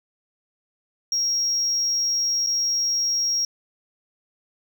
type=tone with dropouts; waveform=sine; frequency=5600 Hz; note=F8; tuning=4 cents sharp; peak=-18 dBFS; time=1.12-3.45 s; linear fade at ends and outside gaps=2 ms; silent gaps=2.464-2.47 s; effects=tanh soft clip ceiling -18 dBFS + 10-bit